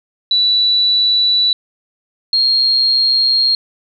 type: tone pair in turn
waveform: sine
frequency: 3951 / 4242 Hz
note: B7 / C8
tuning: 0 / +23 cents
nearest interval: minor second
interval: 123 cents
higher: second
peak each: -10 dBFS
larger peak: neither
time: 0.31-1.53 / 2.33-3.55 s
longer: neither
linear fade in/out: 2 ms
effects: none